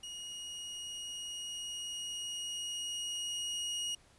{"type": "tone with level ramp", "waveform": "sawtooth", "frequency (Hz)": 2881, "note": "F#7", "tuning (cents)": -47, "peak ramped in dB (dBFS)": [-39, -31], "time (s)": [0.03, 3.95], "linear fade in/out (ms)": 5, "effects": ["pink hiss -64 dBFS RMS until 4.18 s", "resampled to 24000 Hz"]}